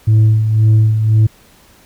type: tone with tremolo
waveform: sine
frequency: 109.2 Hz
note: A2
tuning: 13 cents flat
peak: -3 dBFS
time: 0.07-1.27 s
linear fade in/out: 10 ms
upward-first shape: sine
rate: 1.9 Hz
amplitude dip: 60%
effects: tanh soft clip ceiling -5 dBFS + pink hiss -47 dBFS RMS until 1.85 s